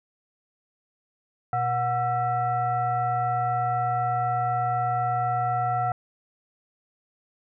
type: tone with frequency modulation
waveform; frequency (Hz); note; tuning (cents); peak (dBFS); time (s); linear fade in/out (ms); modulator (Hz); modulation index
sine; 730; F#5; -24; -22; 1.53-5.92; 2; 608; 0.85
effects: none